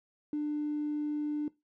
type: tone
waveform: triangle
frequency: 297.8 Hz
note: D4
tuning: 24 cents sharp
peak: -26 dBFS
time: 0.33-1.48 s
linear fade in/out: 2 ms
effects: noise-tail reverb RT60 0.2 s tail -22 dB re dry + tanh soft clip ceiling -28 dBFS